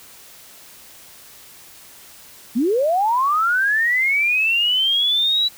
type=linear sweep; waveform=sine; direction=up; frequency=208.7 to 3951 Hz; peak=-15 dBFS; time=2.55-5.49 s; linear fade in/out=20 ms; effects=white hiss -44 dBFS RMS until 5.57 s